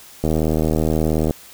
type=click train; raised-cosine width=2 ms; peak=-6 dBFS; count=85; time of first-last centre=0.24-1.309 s; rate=78.6 Hz; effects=white hiss -43 dBFS RMS until 1.53 s